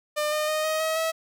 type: tone with pitch steps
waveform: sawtooth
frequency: 600 / 609.1 / 618.3 / 627.7 / 637.1 / 646.8 Hz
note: D5 / D#5 / D#5 / D#5 / D#5 / E5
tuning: +37 / -37 / -11 / +15 / +41 / -33 cents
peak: -20 dBFS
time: 0.16-1.12 s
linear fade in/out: 20 ms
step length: 160 ms
effects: none